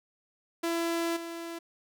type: tone with level steps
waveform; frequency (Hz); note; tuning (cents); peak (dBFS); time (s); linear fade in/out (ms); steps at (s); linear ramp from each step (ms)
sawtooth; 335.5; E4; +31; -24 / -33; 0.63-1.59; 10; 1.16; 10
effects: none